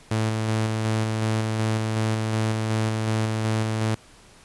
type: tone with tremolo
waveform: sawtooth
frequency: 110 Hz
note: A2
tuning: in tune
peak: -17 dBFS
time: 0.11-3.95 s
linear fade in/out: 5 ms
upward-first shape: square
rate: 2.7 Hz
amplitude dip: 25%
effects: pink hiss -51 dBFS RMS until 4.44 s + resampled to 24000 Hz